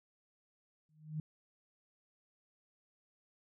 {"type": "tone with exponential growth", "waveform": "sine", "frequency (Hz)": 154.4, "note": "D#3", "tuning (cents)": -13, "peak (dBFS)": -33, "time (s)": [0.89, 1.2], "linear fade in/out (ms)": 2, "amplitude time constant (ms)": 67, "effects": []}